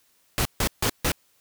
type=noise bursts; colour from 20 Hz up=pink; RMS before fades=-23 dBFS; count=4; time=0.38-1.118 s; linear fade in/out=0 ms; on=72 ms; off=150 ms; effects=white hiss -64 dBFS RMS until 1.4 s